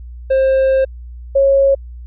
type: tone pair in turn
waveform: triangle / sine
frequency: 531 / 548.1 Hz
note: C5 / C#5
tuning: +25 / -20 cents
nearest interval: minor second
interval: 55 cents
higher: second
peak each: -8 dBFS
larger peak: neither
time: 0.3-0.85 / 1.35-1.75 s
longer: first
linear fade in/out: 10 ms
effects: added 60 Hz sine -29 dBFS peak until 2.06 s + resampled to 8000 Hz